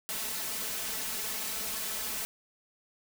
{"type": "noise with comb filter", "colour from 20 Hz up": "white", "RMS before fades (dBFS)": -35, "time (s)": [0.09, 2.25], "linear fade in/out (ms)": 0, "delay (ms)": 4.6, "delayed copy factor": 0.9, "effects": []}